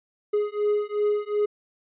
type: beating tone pair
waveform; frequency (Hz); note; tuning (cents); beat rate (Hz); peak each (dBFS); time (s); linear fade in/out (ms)
triangle; 415.3 / 418; G#4 / G#4; 0 / +11; 2.7; -23; 0.33-1.46; 10
effects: resampled to 8000 Hz